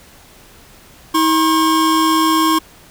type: tone pair together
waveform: square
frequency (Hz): 320 / 1076.3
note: D#4 / C6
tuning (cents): +49 / +49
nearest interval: octave + major sixth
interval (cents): 2100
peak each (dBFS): -15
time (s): 1.14-2.59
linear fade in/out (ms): 10
effects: pink hiss -44 dBFS RMS until 2.9 s